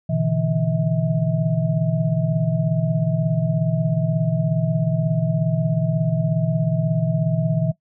sine tone cluster, 120.7 / 146.2 / 162.9 / 643 Hz, B2 / D3 / E3 / E5, -39 / -7 / -20 / -43 cents, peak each -24 / -23 / -20 / -28 dBFS, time 0.09-7.72 s, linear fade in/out 10 ms, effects noise-tail reverb RT60 0.1 s tail -18 dB re dry

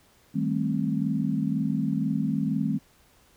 sine chord, A half-diminished seventh, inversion second, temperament just, 158.4 / 198 / 220 / 264 Hz, Eb3 / G3 / A3 / C4, +31 / +18 / 0 / +16 cents, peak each -29 dBFS, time 0.34-2.79 s, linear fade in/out 20 ms, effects pink hiss -60 dBFS RMS until 3.36 s

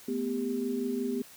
sine tone cluster, 223.4 / 249 / 397.5 Hz, A3 / B3 / G4, +27 / +14 / +24 cents, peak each -37 / -31 / -33 dBFS, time 0.08-1.22 s, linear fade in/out 5 ms, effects white hiss -52 dBFS RMS until 1.36 s + high-pass 80 Hz 12 dB/octave

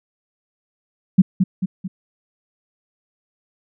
sine tone with echo, 187.1 Hz, F#3, 20 cents sharp, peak -5 dBFS, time 1.18-1.22 s, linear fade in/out 10 ms, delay 220 ms, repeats 3, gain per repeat -6 dB, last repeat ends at 1.88 s, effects none

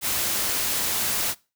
white noise, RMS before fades -25 dBFS, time 0.01-1.35 s, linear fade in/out 50 ms, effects noise-tail reverb RT60 0.3 s tail -22 dB re dry

